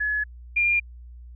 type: tone pair in turn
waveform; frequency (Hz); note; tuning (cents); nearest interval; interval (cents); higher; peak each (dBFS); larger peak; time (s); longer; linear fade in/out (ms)
sine; 1700 / 2402; G#6 / D7; +40 / +38; tritone; 598; second; -22 / -18; second; 0-0.24 / 0.56-0.8; neither; 10
effects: added 60 Hz sine -40 dBFS peak until 1.35 s